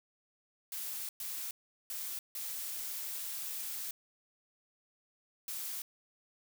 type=noise bursts at uneven times; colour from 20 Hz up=blue; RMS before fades=-40 dBFS; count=5; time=0.72-1.09 / 1.2-1.51 / 1.9-2.19 / 2.35-3.91 / 5.48-5.82 s; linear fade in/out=2 ms; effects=none